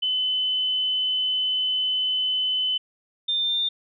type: tone pair in turn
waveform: sine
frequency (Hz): 3026 / 3599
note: F#7 / A7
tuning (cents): +38 / +38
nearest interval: minor third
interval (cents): 300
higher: second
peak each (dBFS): -21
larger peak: neither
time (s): 0.02-2.78 / 3.28-3.69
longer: first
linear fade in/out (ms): 10
effects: none